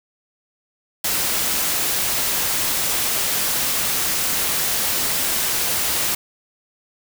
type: noise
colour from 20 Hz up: white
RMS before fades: -21 dBFS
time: 1.04-6.15 s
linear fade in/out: 5 ms
effects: none